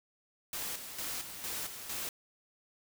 white noise with tremolo, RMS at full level -38 dBFS, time 0.53-2.09 s, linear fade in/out 2 ms, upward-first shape square, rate 2.2 Hz, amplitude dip 55%, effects none

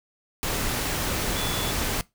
sine tone in noise, 3443 Hz, A7, 38 cents flat, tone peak -33 dBFS, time 1.36-1.71 s, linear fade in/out 0 ms, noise pink, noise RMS -27 dBFS, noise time 0.43-2.01 s, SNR -9 dB, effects noise-tail reverb RT60 0.2 s tail -21 dB re dry

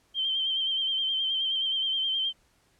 sine tone with vibrato, 3136 Hz, G7, in tune, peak -25 dBFS, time 0.14-2.33 s, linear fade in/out 50 ms, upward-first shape sine, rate 9.5 Hz, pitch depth 39 cents each way, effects pink hiss -66 dBFS RMS until 2.79 s + low-pass 11000 Hz 12 dB/octave

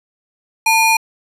square ring-modulated tone, 1661.2 Hz, G#6, in tune, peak -8 dBFS, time 0.66-0.97 s, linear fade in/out 5 ms, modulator 767 Hz, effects resampled to 32000 Hz + 8-bit

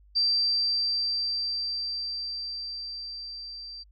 sine tone with level ramp, 4692 Hz, D8, 2 cents flat, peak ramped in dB -20 to -38 dBFS, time 0.15-3.84 s, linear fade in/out 20 ms, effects added 50 Hz sine -53 dBFS peak until 3.91 s + MP3 64 kbps

